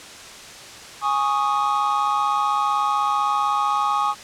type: chord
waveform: triangle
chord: Ab suspended fourth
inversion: none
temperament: equal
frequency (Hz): 830.6 / 1108.7 / 1244.5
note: Ab5 / Db6 / Eb6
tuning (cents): 0 / 0 / 0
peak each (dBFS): -21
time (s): 1.01-4.15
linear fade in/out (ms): 50
effects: white hiss -39 dBFS RMS until 4.23 s + low-pass 7000 Hz 12 dB/octave